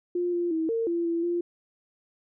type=tone with pitch steps; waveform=sine; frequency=352.5 / 347.4 / 322 / 456.4 / 340.7 / 336.1 / 346.6 Hz; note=F4 / F4 / E4 / A#4 / F4 / E4 / F4; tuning=+16 / -9 / -41 / -37 / -43 / +34 / -13 cents; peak=-24 dBFS; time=0.15-1.41 s; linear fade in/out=5 ms; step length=180 ms; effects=none